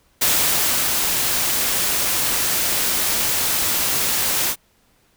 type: noise with ADSR envelope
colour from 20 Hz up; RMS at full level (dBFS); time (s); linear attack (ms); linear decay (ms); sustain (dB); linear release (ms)
white; -17; 0.21-4.56; 12; 640; -3; 63
effects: pink hiss -60 dBFS RMS until 5.16 s